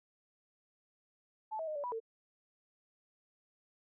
sine tone with pitch steps, 870 / 643 / 615 / 576 / 981 / 450.8 Hz, A5 / E5 / D#5 / D5 / B5 / A4, -20 / -43 / -20 / -34 / -12 / +42 cents, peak -36 dBFS, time 1.51-2.002 s, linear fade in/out 20 ms, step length 82 ms, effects none

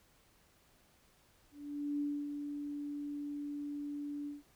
sine tone with ADSR envelope, 290 Hz, D4, 22 cents flat, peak -32 dBFS, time 1.51-4.43 s, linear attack 490 ms, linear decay 270 ms, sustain -6 dB, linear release 160 ms, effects pink hiss -68 dBFS RMS until 4.55 s

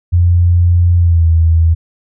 sine tone with pitch glide, 87.31 to 81.94 Hz, F2 to E2, 0 to -10 cents, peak -6 dBFS, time 0.12-1.75 s, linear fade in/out 20 ms, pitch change -110 cents, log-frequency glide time 0.97-1.27 s, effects none

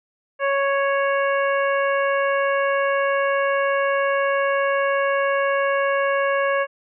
harmonic tone, 554.4 Hz, C#5, in tune, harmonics 1 / 2 / 3 / 4 / 5, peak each -20 / -24 / -25 / -31 / -34 dBFS, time 0.39-6.67 s, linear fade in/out 50 ms, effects none

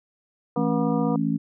sine chord, A major, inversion second, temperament just, 165 / 220 / 275 Hz, E3 / A3 / C#4, +2 / 0 / -14 cents, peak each -26 / -25 / -25 dBFS, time 0.56-1.38 s, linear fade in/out 20 ms
harmonic tone, 241.2 Hz, B3, 41 cents flat, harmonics 2 / 3 / 4 / 5, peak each -28 / -32 / -34 / -36 dBFS, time 0.56-1.16 s, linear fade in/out 2 ms
effects none

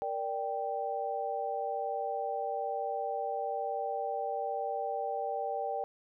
sine chord, G minor, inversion first, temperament equal, 466.2 / 587.3 / 784 Hz, Bb4 / D5 / G5, 0 / 0 / 0 cents, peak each -38 / -37 / -34 dBFS, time 0.02-5.84 s, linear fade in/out 0 ms, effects none

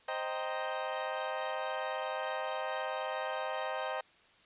30% pulse chord, C minor seventh, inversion none, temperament equal, 523.3 / 622.3 / 784 / 932.3 Hz, C5 / Eb5 / G5 / Bb5, 0 / 0 / 0 / 0 cents, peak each -37 / -36 / -37 / -39 dBFS, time 0.08-4.01 s, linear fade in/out 5 ms, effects white hiss -63 dBFS RMS until 4.45 s + resampled to 8000 Hz

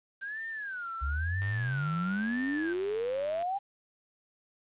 sine tone with vibrato, 1556 Hz, G6, 13 cents flat, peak -35 dBFS, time 0.21-2.74 s, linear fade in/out 20 ms, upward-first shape sine, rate 1 Hz, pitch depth 260 cents each way
sine exponential sweep, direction up, 65.41 to 815 Hz, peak -29 dBFS, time 1.01-3.59 s, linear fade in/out 20 ms
click train, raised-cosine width 0.3 ms, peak -29 dBFS, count 194, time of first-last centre 1.42-3.424 s, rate 96.3 Hz
effects resampled to 8000 Hz + 10-bit

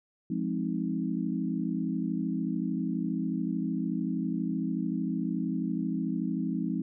sine chord, F minor seventh, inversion none, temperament equal with one note detuned, 174.61 / 207.7 / 261.6 / 313.3 Hz, F3 / Ab3 / C4 / Eb4, 0 / 0 / 0 / +12 cents, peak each -33 / -33 / -33 / -35 dBFS, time 0.3-6.82 s, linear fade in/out 5 ms, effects none

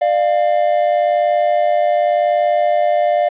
triangle tone pair together, 598 / 698.9 Hz, D5 / F5, +31 / +1 cents, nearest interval minor third, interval 270 cents, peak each -13 dBFS, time 0.01-3.29 s, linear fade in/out 10 ms, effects resampled to 8000 Hz + 8-bit

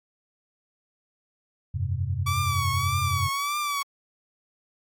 sine chord, F suspended second, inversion none, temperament equal, 87.31 / 98 / 130.81 Hz, F2 / G2 / C3, 0 / 0 / 0 cents, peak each -29 / -28 / -30 dBFS, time 1.74-3.29 s, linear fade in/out 10 ms
sawtooth tone with vibrato, 1144 Hz, D6, 46 cents flat, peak -22 dBFS, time 2.26-3.83 s, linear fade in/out 10 ms, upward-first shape triangle, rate 1.7 Hz, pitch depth 81 cents each way
effects AAC 64 kbps

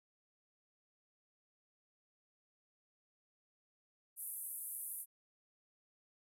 pink band-pass noise, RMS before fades -45 dBFS, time 4.16-5.06 s, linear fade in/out 50 ms, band 10000 to 13000 Hz, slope 48 dB/octave, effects none

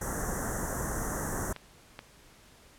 pink band-stop noise, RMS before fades -33 dBFS, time 0.01-1.53 s, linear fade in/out 5 ms, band 1900 to 5800 Hz, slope 96 dB/octave
clicks, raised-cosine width 0.3 ms, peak -24 / -24 dBFS, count 2, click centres 1.563 / 1.991 s
effects pink hiss -57 dBFS RMS until 2.78 s + low-pass 12000 Hz 12 dB/octave

